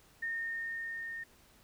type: tone with level ramp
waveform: sine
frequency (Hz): 1832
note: A#6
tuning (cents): -31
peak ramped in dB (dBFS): -33 to -39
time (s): 0.22-1.24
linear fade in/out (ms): 10
effects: pink hiss -63 dBFS RMS until 1.63 s